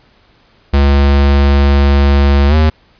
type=tone with pitch glide; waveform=square; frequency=70.2 to 77.89 Hz; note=C#2 to D#2; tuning=+22 to +2 cents; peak=-7 dBFS; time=0.73-2.7 s; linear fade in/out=10 ms; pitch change=+180 cents; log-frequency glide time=2.48-2.55 s; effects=pink hiss -50 dBFS RMS until 2.99 s + resampled to 11025 Hz